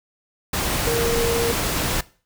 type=tone in noise; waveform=sine; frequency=466.2 Hz; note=A#4; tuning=in tune; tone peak=-20 dBFS; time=0.87-1.52 s; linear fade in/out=5 ms; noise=pink; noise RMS=-23 dBFS; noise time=0.53-2.01 s; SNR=0 dB; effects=noise-tail reverb RT60 0.4 s tail -20 dB re dry